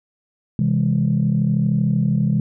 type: chord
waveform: sine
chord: C augmented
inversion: none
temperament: just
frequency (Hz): 130.81 / 163.52 / 204.4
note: C3 / E3 / G#3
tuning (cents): 0 / -14 / -27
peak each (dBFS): -19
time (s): 0.59-2.4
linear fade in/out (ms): 2
effects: tanh soft clip ceiling -8 dBFS